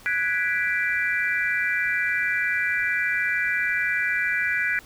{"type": "chord", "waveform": "sine", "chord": "G# half-diminished seventh", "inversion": "third", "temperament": "equal", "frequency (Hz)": [1480, 1661.2, 1975.5, 2349], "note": ["F#6", "G#6", "B6", "D7"], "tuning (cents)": [0, 0, 0, 0], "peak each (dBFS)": [-27, -27, -26, -28], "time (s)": [0.06, 4.79], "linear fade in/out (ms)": 0, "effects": ["pink hiss -49 dBFS RMS until 4.85 s"]}